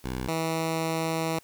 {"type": "tone pair in turn", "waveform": "10% pulse", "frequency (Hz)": [63.6, 162.22], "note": ["C2", "E3"], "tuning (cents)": [-48, -27], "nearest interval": "octave + major third", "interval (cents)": 1621, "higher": "second", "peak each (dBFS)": [-22, -18], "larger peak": "second", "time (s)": [[0.04, 0.28], [0.28, 1.39]], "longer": "second", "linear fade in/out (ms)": 5, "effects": ["white hiss -58 dBFS RMS until 1.43 s"]}